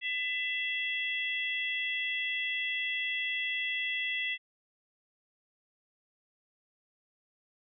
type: harmonic tone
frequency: 668 Hz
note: E5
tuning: 23 cents sharp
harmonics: 3 / 4 / 5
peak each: -33 / -35 / -37 dBFS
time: 0.01-4.38 s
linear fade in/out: 50 ms
effects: none